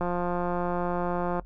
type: click train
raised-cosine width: 1 ms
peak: -16 dBFS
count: 245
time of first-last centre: 0.01-1.396 s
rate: 176 Hz
effects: noise-tail reverb RT60 0.1 s tail -19 dB re dry + added 46 Hz sine -42 dBFS peak until 1.45 s